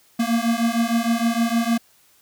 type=beating tone pair; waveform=square; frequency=228.8 / 235.3 Hz; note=A#3 / A#3; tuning=-32 / +16 cents; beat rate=6.5 Hz; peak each=-22 dBFS; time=0.19-1.78 s; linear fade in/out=10 ms; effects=white hiss -57 dBFS RMS until 2.21 s